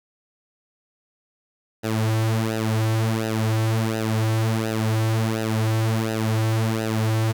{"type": "tone with flanger", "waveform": "sawtooth", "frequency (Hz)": 110.9, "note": "A2", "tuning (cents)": 14, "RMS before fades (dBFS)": -22, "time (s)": [1.83, 7.33], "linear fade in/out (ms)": 20, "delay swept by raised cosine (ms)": [0.89, 4.89], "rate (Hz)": 1.4, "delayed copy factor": -0.85, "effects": ["9-bit"]}